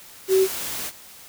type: tone in noise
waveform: sine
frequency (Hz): 380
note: F#4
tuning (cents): +46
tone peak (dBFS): -14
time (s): 0.28-0.48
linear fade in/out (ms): 50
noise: white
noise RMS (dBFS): -30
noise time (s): 0.27-0.92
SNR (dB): +13
effects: white hiss -45 dBFS RMS until 1.28 s